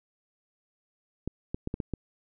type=clicks; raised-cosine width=3 ms; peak=-18 dBFS; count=6; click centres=1.276 / 1.545 / 1.674 / 1.741 / 1.802 / 1.937 s; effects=none